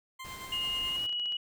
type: tone with tremolo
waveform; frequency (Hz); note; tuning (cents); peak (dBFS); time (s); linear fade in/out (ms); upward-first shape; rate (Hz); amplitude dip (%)
20% pulse; 1046.5; C6; 0; -35; 0.19-0.97; 10; sine; 9.2; 50
type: noise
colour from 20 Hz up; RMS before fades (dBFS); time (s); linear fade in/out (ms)
pink; -47; 0.24-1.07; 10
type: tone with pitch glide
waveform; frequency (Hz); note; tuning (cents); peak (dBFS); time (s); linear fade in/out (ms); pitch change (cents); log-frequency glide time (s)
sine; 2851 to 2918; F7 to F#7; +35 to -25; -30; 0.52-1.37; 5; +40; 0.9-1.05
type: clicks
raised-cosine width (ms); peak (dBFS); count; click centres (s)
0.2; -32; 9; 0.65 / 0.921 / 0.995 / 1.041 / 1.094 / 1.127 / 1.197 / 1.258 / 1.323
effects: none